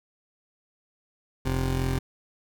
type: tone pair together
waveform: 20% pulse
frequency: 43.65 / 130.81 Hz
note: F1 / C3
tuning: 0 / 0 cents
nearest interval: octave + perfect fifth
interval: 1900 cents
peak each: -22 / -24 dBFS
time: 1.45-1.99 s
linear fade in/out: 10 ms
effects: none